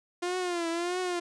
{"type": "tone with vibrato", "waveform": "sawtooth", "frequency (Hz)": 349.2, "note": "F4", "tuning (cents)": 0, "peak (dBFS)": -25, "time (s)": [0.22, 1.2], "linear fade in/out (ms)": 10, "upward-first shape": "triangle", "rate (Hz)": 1.6, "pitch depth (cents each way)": 100, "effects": ["resampled to 22050 Hz"]}